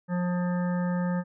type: harmonic tone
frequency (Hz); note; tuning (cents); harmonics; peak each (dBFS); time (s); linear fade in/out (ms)
177.8; F3; +31; 1 / 3 / 5 / 7 / 9 / 10; -25 / -35 / -39 / -42 / -44 / -45; 0.08-1.24; 50
effects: none